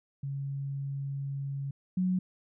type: tone pair in turn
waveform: sine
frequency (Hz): 138.59 / 183.88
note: C#3 / F#3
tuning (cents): 0 / -10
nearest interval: perfect fourth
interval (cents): 490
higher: second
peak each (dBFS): -32 / -25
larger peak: second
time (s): 0.23-1.71 / 1.97-2.19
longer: first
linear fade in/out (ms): 5
effects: none